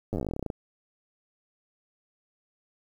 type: slowing click train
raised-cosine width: 2 ms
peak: -18 dBFS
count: 19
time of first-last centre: 0.13-0.502 s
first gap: 9 ms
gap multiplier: 1.09
effects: 9-bit